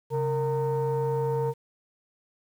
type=tone cluster; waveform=sine; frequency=135.9 / 461 / 917 Hz; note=C#3 / A#4 / A#5; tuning=-34 / -19 / -29 cents; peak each=-27 / -25 / -32 dBFS; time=0.1-1.54 s; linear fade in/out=50 ms; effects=tanh soft clip ceiling -19 dBFS + 9-bit